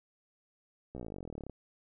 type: slowing click train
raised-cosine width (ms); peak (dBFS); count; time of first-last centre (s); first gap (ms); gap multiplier
2; -29; 26; 0.95-1.497; 15; 1.03
effects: none